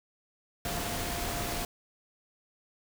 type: tone in noise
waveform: sine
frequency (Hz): 698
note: F5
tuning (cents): -1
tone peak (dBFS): -40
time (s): 0.65-1.65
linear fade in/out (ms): 2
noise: pink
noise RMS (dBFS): -34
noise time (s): 0.65-1.65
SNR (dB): -9
effects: none